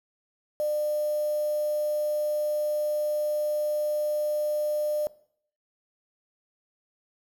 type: tone with quantisation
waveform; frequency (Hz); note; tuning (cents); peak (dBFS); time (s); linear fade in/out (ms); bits
sine; 600; D5; +37; -24; 0.6-5.07; 0; 7
effects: noise-tail reverb RT60 0.6 s tail -19 dB re dry